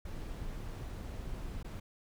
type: noise with dropouts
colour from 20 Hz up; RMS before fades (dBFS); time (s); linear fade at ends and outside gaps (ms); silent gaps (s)
brown; -41; 0.05-1.8; 5; 1.629-1.644
effects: none